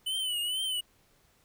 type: tone with vibrato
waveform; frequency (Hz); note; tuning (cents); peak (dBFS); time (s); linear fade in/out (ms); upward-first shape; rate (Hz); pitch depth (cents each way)
square; 2989; F#7; +17; -30; 0.06-0.81; 10; triangle; 2.2; 100
effects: pink hiss -66 dBFS RMS until 1.44 s